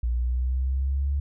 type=linear sweep; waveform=sine; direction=up; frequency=58.6 to 71.1 Hz; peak=-22 dBFS; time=0.03-1.2 s; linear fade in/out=5 ms; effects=none